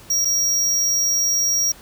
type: tone with dropouts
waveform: square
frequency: 5660 Hz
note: F8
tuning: 22 cents sharp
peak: -17 dBFS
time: 0.1-1.72 s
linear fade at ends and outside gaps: 5 ms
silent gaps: 0.249-0.253 s
effects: pink hiss -45 dBFS RMS until 1.81 s